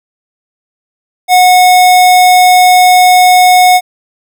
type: tone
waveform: square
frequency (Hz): 730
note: F#5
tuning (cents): -24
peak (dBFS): -3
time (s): 1.28-3.81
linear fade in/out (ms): 50
effects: none